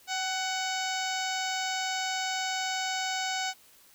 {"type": "harmonic tone with a mistuned harmonic", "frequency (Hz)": 746, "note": "F#5", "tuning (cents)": 14, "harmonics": [1, 2, 3, 4, 5, 6, 7, 8, 9, 10], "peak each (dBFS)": [-33, -36, -38, -39, -40, -41, -41, -42, -43, -43], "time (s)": [0.07, 3.54], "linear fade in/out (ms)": 50, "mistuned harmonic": 1, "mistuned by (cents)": 29, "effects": ["white hiss -58 dBFS RMS until 3.94 s"]}